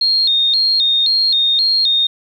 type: tone with vibrato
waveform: sine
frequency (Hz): 3951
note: B7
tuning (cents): 0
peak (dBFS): -11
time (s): 0.01-2.07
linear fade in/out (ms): 5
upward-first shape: square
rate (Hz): 1.9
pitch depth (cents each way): 120
effects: 8-bit